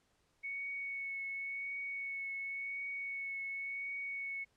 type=tone with vibrato; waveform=sine; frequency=2217 Hz; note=C#7; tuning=in tune; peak=-38 dBFS; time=0.43-4.45 s; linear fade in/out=20 ms; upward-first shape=triangle; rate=0.92 Hz; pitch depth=17 cents each way; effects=pink hiss -75 dBFS RMS until 4.56 s + low-pass 9000 Hz 12 dB/octave